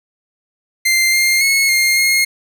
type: tone with pitch steps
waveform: sawtooth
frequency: 2090 / 2112 / 2183 / 2122 / 2145 Hz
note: C7 / C7 / C#7 / C7 / C7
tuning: -2 / +16 / -27 / +24 / +42 cents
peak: -8 dBFS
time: 0.85-2.25 s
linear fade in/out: 10 ms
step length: 280 ms
effects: none